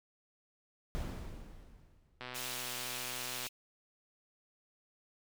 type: noise with exponential decay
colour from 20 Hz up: brown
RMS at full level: -34 dBFS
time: 0.95-2.29 s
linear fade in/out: 0 ms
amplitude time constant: 290 ms
type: click train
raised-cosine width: 0.3 ms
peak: -27 dBFS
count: 158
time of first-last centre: 2.21-3.466 s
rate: 125 Hz
type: high-pass noise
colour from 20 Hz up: pink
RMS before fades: -42 dBFS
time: 2.34-3.49 s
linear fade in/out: 20 ms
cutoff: 2300 Hz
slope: 96 dB/octave
effects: none

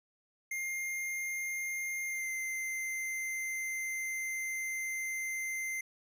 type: tone with pitch glide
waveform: square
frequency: 2115 to 2082 Hz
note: C7 to C7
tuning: +18 to -9 cents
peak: -35 dBFS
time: 0.51-5.81 s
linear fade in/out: 5 ms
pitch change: -27 cents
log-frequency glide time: 2.06-2.3 s
effects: none

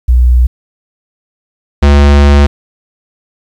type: tone pair in turn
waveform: sine / square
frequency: 61.3 / 71.49 Hz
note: B1 / D2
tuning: -12 / -46 cents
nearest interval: minor third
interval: 266 cents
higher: second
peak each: -3 dBFS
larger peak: neither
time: 0.08-0.47 / 1.82-2.47 s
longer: second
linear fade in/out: 10 ms
effects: low-pass 5000 Hz 12 dB/octave + 7-bit

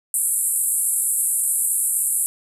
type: band-pass noise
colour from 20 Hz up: white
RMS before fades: -21 dBFS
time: 0.14-2.26 s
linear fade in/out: 0 ms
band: 7900 to 12000 Hz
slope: 96 dB/octave
effects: none

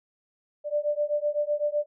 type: beating tone pair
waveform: sine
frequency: 587.3 / 595.2 Hz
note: D5 / D5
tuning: 0 / +23 cents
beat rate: 7.9 Hz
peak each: -27 / -27 dBFS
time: 0.64-1.86 s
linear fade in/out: 50 ms
effects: none

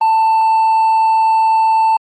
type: tone with hard clipping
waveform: sine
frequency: 888 Hz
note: A5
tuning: 16 cents sharp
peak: -10 dBFS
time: 0.01-1.97 s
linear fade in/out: 5 ms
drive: 2 dB
effects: Opus 24 kbps

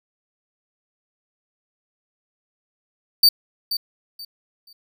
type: tone with echo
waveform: 45% pulse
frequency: 4600 Hz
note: D8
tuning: 37 cents flat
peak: -9 dBFS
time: 3.23-3.29 s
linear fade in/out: 5 ms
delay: 480 ms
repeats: 3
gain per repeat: -12 dB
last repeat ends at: 4.73 s
effects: none

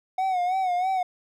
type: tone with vibrato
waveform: triangle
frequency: 737 Hz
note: F#5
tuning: 7 cents flat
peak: -20 dBFS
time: 0.18-1.03 s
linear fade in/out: 5 ms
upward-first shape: sine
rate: 3.1 Hz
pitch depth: 72 cents each way
effects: none

